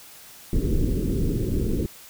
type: low-pass noise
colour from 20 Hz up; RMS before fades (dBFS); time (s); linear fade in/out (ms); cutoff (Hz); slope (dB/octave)
pink; -23; 0.53-1.86; 2; 440; 48
effects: white hiss -46 dBFS RMS until 2.09 s